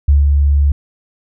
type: tone with ADSR envelope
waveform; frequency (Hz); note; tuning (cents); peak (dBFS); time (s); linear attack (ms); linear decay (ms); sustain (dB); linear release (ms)
sine; 71.4; D2; -48; -5; 0.08-0.72; 7; 160; -3; 3
effects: none